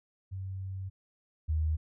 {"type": "tone pair in turn", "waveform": "sine", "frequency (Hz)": [95.3, 78.3], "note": ["G2", "D#2"], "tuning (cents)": [-48, 11], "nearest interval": "minor third", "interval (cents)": 341, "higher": "first", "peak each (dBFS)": [-35, -26], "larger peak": "second", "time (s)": [[0.31, 0.9], [1.48, 1.77]], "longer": "first", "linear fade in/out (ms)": 20, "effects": []}